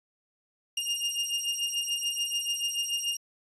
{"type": "beating tone pair", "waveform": "sawtooth", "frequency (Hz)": [2820, 2826.9], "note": ["F7", "F7"], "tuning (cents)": [16, 20], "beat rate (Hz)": 6.9, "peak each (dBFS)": [-28, -28], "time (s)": [0.77, 3.17], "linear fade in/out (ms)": 5, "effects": ["resampled to 24000 Hz"]}